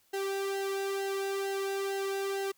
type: tone with flanger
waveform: sawtooth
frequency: 392 Hz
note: G4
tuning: in tune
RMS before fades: -33 dBFS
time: 0.13-2.52 s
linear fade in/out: 10 ms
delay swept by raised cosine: 0.85 to 1.64 ms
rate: 2.2 Hz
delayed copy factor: -0.75
effects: white hiss -68 dBFS RMS until 2.57 s